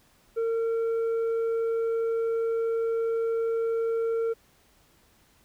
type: tone with tanh clipping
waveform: sine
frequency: 456.2 Hz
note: A#4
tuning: 37 cents flat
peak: -25 dBFS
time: 0.36-4.34 s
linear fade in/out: 20 ms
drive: 4 dB
effects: pink hiss -62 dBFS RMS until 5.44 s